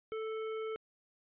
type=tone with hard clipping; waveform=triangle; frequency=440 Hz; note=A4; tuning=in tune; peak=-38 dBFS; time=0.12-0.76 s; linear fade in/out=0 ms; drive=17 dB; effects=resampled to 8000 Hz